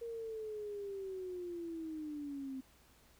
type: linear sweep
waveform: sine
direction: down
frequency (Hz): 468.7 to 259.7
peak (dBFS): -40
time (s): 0.01-2.61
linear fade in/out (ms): 10
effects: added 60 Hz sine -70 dBFS peak until 3.19 s + pink hiss -66 dBFS RMS until 3.19 s